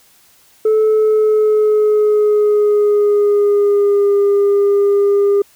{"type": "tone with pitch glide", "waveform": "sine", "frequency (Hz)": [434.6, 403.2], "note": ["A4", "G4"], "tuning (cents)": [-21, 49], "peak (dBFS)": -7, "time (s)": [0.65, 5.42], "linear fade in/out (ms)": 5, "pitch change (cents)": -130, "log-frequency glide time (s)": [0.81, 4.15], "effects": ["tanh soft clip ceiling -8 dBFS", "white hiss -50 dBFS RMS until 5.55 s"]}